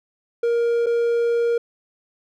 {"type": "tone with dropouts", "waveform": "triangle", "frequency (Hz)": 469.6, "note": "A#4", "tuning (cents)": 13, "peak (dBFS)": -15, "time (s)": [0.43, 1.58], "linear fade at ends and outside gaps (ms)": 5, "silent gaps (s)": [0.861, 0.866], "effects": []}